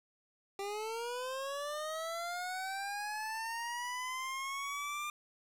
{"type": "linear sweep", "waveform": "25% pulse", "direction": "up", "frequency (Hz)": [392, 1200], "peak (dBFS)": -33, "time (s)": [0.59, 5.1], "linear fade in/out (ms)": 2, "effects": ["low-pass 12000 Hz 12 dB/octave", "10-bit"]}